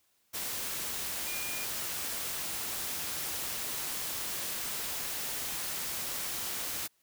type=tone in noise; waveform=sine; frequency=2421 Hz; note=D#7; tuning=48 cents flat; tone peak=-41 dBFS; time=1.26-1.66 s; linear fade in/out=20 ms; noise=white; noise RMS=-36 dBFS; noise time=0.33-6.88 s; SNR=-8 dB; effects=white hiss -72 dBFS RMS until 7.02 s